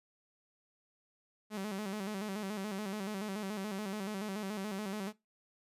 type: tone with vibrato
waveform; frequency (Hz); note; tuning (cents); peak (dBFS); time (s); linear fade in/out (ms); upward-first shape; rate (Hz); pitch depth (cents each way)
sawtooth; 202.5; G#3; -43; -33; 1.5-5.13; 50; square; 7; 89
effects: noise-tail reverb RT60 0.2 s tail -20 dB re dry + resampled to 32000 Hz